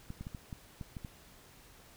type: clicks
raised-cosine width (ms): 5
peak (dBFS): -29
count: 8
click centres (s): 0.104 / 0.21 / 0.269 / 0.348 / 0.528 / 0.812 / 0.968 / 1.048
effects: pink hiss -58 dBFS RMS until 1.96 s